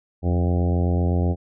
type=harmonic tone with a mistuned harmonic; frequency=87.9 Hz; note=F2; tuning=12 cents sharp; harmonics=1 / 2 / 3 / 4 / 5 / 6 / 7 / 8 / 9; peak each=-19 / -25 / -29 / -31 / -33 / -35 / -36 / -37 / -38 dBFS; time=0.22-1.36 s; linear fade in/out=50 ms; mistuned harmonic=1; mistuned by=-64 cents; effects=none